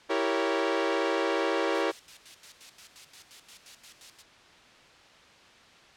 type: chord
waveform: sawtooth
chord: E diminished seventh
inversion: none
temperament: equal with one note detuned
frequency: 329.6 / 392 / 466.2 / 557.9 Hz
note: E4 / G4 / Bb4 / Db5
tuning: 0 / 0 / 0 / +11 cents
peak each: -27 dBFS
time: 0.09-1.92 s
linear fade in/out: 20 ms
type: noise with tremolo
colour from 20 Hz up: violet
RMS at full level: -33 dBFS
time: 1.73-4.23 s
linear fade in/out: 20 ms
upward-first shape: square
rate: 5.7 Hz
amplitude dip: 80%
effects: white hiss -54 dBFS RMS until 5.96 s + low-pass 4000 Hz 12 dB/octave